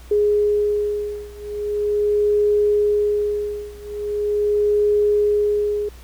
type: beating tone pair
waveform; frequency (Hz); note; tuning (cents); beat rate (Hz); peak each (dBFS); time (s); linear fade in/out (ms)
sine; 415.3 / 415.71; G#4 / G#4; 0 / +2; 0.41; -19 / -20; 0.11-5.89; 5
effects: added 60 Hz sine -39 dBFS peak until 6.03 s + pink hiss -48 dBFS RMS until 6.03 s